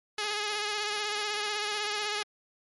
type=tone with vibrato; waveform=5% pulse; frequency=418.7 Hz; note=G#4; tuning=14 cents sharp; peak=-18 dBFS; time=0.18-2.23 s; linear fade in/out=5 ms; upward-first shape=sine; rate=16 Hz; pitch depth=36 cents each way; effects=MP3 48 kbps